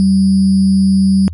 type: tone with sample-and-hold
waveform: sine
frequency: 192.7 Hz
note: G3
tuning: 29 cents flat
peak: -7 dBFS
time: 0-1.28 s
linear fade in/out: 0 ms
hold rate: 4900 Hz
effects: added 84 Hz sine -23 dBFS peak until 1.33 s + MP3 48 kbps